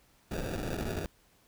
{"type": "noise with sample-and-hold", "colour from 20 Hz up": "pink", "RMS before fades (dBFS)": -35, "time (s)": [0.31, 1.06], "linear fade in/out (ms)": 0, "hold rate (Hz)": 1050, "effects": ["pink hiss -65 dBFS RMS until 1.47 s"]}